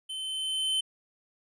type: tone with level ramp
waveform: square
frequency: 3071 Hz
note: G7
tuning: 36 cents flat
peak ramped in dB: -35 to -25 dBFS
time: 0.09-0.81 s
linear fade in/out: 10 ms
effects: resampled to 22050 Hz